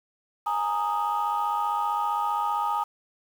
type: chord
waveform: sine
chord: Ab suspended second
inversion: none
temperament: equal with one note detuned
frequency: 830.6 / 925.9 / 1244.5 Hz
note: Ab5 / Bb5 / Eb6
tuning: 0 / -12 / 0 cents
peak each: -27 dBFS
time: 0.46-2.84 s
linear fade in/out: 10 ms
effects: tanh soft clip ceiling -18 dBFS + 8-bit